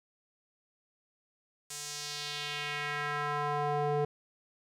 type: tone with band-pass filter sweep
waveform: square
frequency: 146.83 Hz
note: D3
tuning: in tune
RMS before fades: -34 dBFS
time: 1.7-4.05 s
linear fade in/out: 5 ms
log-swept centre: 7900 to 510 Hz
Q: 1.7
effects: none